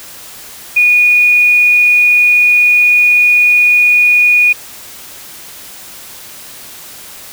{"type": "tone", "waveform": "sine", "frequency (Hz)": 2456, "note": "D#7", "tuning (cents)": -23, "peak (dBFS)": -5, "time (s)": [0.76, 4.53], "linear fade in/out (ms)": 10, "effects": ["white hiss -32 dBFS RMS until 7.32 s"]}